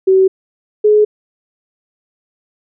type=tone pair in turn; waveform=sine; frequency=380 / 422.4 Hz; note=F#4 / G#4; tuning=+46 / +29 cents; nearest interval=major second; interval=183 cents; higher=second; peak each=-6 dBFS; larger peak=neither; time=0.07-0.28 / 0.84-1.05 s; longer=neither; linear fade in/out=10 ms; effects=none